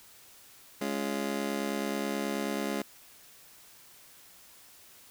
25% pulse chord, Db major, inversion second, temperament just, 207.9 / 277.2 / 346.5 Hz, Ab3 / Db4 / F4, +2 / 0 / -14 cents, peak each -30 / -31 / -34 dBFS, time 0.81-2.82 s, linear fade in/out 5 ms, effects white hiss -55 dBFS RMS until 5.1 s

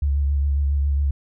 sine tone with vibrato, 70.7 Hz, C#2, 35 cents sharp, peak -17 dBFS, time 0.02-1.11 s, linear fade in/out 5 ms, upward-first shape sine, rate 7.3 Hz, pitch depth 34 cents each way, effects none

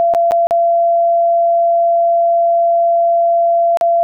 sine tone with dropouts, 681 Hz, F5, 44 cents flat, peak -9 dBFS, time 0-4.03 s, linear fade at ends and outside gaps 0 ms, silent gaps 0.138-0.148 / 0.31-0.319 / 0.47-0.509 / 3.772-3.811 s, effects none

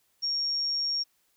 sine tone, 5550 Hz, F8, 12 cents flat, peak -26 dBFS, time 0.22-1.04 s, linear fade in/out 20 ms, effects white hiss -70 dBFS RMS until 1.36 s

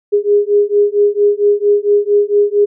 sine beating tone pair, 408.7 / 413.1 Hz, G#4 / G#4, -28 / -9 cents, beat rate 4.4 Hz, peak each -12 dBFS, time 0.12-2.66 s, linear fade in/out 20 ms, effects none

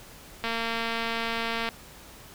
click train, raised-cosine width 0.3 ms, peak -14 dBFS, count 287, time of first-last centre 0.44-1.689 s, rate 229 Hz, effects pink hiss -48 dBFS RMS until 2.34 s

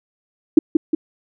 sine tone with echo, 315.8 Hz, D#4, 26 cents sharp, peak -3 dBFS, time 0.57-0.59 s, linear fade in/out 5 ms, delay 180 ms, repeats 2, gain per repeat -5 dB, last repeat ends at 0.95 s, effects none

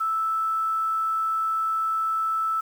sine tone with quantisation, 1316 Hz, E6, 3 cents flat, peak -22 dBFS, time 0-2.61 s, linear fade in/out 10 ms, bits 8, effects none

